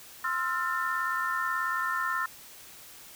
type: chord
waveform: sine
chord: F major seventh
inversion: second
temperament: equal with one note detuned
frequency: 1046.5 / 1318.5 / 1396.9 / 1797 Hz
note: C6 / E6 / F6 / A6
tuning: 0 / 0 / 0 / +36 cents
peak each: -33 / -33 / -33 / -32 dBFS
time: 0.24-2.26 s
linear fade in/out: 5 ms
effects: white hiss -49 dBFS RMS until 3.15 s